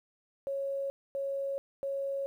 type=tone bursts; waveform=sine; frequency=551 Hz; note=C#5; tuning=11 cents flat; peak=-31 dBFS; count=3; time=0.47-2.26 s; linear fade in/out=0 ms; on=430 ms; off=250 ms; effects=11-bit